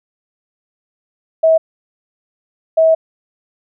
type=tone bursts at uneven times; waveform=sine; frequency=645 Hz; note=E5; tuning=38 cents flat; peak=-7 dBFS; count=2; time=1.43-1.58 / 2.77-2.95 s; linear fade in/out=10 ms; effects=none